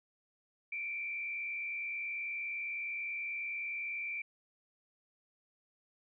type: tone with frequency modulation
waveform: sine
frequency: 2349 Hz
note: D7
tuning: in tune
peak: -36 dBFS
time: 0.72-4.22 s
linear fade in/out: 5 ms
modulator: 69.4 Hz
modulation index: 0.93
effects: none